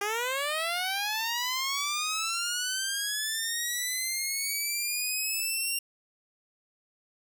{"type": "linear sweep", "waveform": "10% pulse", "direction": "up", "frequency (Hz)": [398.5, 2782], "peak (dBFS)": -20, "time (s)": [0.01, 5.79], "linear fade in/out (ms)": 5, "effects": []}